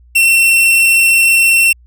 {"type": "tone", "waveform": "45% pulse", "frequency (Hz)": 2707, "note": "E7", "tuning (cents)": 45, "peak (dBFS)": -7, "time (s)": [0.15, 1.73], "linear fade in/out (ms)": 10, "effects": ["added 60 Hz sine -41 dBFS peak until 1.86 s"]}